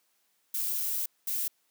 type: noise bursts at uneven times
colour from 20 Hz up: violet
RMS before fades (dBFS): -31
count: 2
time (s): 0.54-1.06 / 1.27-1.48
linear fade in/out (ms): 5
effects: white hiss -72 dBFS RMS until 1.7 s + high-pass 200 Hz 12 dB/octave